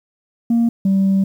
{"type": "tone pair in turn", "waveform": "sine", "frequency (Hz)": [233.1, 193.68], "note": ["A#3", "G3"], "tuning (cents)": [0, -21], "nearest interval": "minor third", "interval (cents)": 321, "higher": "first", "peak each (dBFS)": -10, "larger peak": "neither", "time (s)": [[0.5, 0.69], [0.85, 1.24]], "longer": "second", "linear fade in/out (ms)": 5, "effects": ["tanh soft clip ceiling -10 dBFS", "8-bit"]}